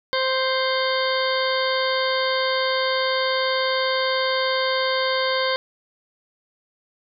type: harmonic tone with a mistuned harmonic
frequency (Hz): 523.3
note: C5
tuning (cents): 0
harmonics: 1 / 2 / 3 / 4 / 6 / 7 / 8 / 9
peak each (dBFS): -23 / -26 / -28 / -29 / -31 / -31 / -32 / -33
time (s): 0.13-5.56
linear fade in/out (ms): 0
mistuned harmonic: 8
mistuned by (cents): +60
effects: none